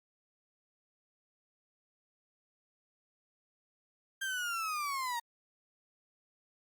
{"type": "linear sweep", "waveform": "35% pulse", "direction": "down", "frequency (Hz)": [1595, 924], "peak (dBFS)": -32, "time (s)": [4.21, 5.2], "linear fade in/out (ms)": 10, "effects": ["Opus 48 kbps"]}